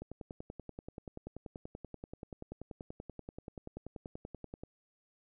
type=click train; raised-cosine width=2 ms; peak=-30 dBFS; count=49; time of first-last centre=0.02-4.635 s; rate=10.4 Hz; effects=none